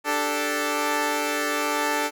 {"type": "chord", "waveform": "10% pulse", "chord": "D suspended fourth", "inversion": "none", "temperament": "equal", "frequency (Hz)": [293.7, 392, 440], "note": ["D4", "G4", "A4"], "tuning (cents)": [0, 0, 0], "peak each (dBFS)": [-18, -24, -18], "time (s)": [0.04, 2.11], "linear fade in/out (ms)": 50, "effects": []}